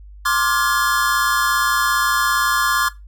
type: chord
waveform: square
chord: D half-diminished seventh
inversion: third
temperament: just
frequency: 1057.2 / 1174.7 / 1409.6 / 1691.5 Hz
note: C6 / D6 / F6 / Ab6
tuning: +18 / 0 / +16 / +31 cents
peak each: -22 dBFS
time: 0.25-2.89 s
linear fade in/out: 10 ms
effects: noise-tail reverb RT60 0.2 s tail -18 dB re dry + added 50 Hz sine -37 dBFS peak until 3.07 s